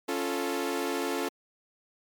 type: chord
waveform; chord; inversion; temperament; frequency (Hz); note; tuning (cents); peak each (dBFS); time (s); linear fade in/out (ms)
sawtooth; Db augmented; none; equal; 277.2 / 349.2 / 440; Db4 / F4 / A4; 0 / 0 / 0; -29; 0.08-1.29; 10
effects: MP3 96 kbps